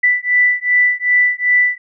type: beating tone pair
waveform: sine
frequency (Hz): 1978 / 1980.6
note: B6 / B6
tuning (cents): +2 / +4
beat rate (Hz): 2.6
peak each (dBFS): -14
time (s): 0.03-1.78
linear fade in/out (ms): 10
effects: none